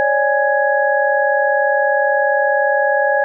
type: tone cluster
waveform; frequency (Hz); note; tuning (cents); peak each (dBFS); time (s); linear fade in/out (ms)
sine; 550 / 590 / 827 / 1668; C#5 / D5 / G#5 / G#6; -14 / +8 / -8 / +7; -18; 0-3.24; 0
effects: none